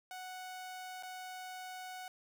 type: tone with dropouts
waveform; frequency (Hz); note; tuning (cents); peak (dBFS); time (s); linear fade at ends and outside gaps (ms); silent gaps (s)
sawtooth; 740; F#5; 0; -40; 0.11-2.08; 1; 1.026-1.033
effects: none